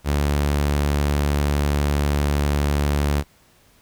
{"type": "tone", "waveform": "sawtooth", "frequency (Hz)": 72.4, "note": "D2", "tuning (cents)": -24, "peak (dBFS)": -14, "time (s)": [0.04, 3.24], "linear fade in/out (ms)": 50, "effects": ["pink hiss -56 dBFS RMS until 3.81 s"]}